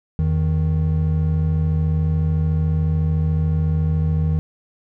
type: tone pair together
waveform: triangle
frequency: 83.2 / 157.06 Hz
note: E2 / D#3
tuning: +17 / +17 cents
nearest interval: major seventh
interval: 1100 cents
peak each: -17 dBFS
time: 0.19-4.39 s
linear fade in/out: 0 ms
effects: none